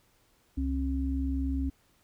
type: tone pair together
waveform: sine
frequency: 67.5 / 269.6 Hz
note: C#2 / C#4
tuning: -45 / -48 cents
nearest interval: 2 octaves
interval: 2397 cents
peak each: -29 / -31 dBFS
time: 0.57-1.7 s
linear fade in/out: 10 ms
effects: pink hiss -67 dBFS RMS until 2.03 s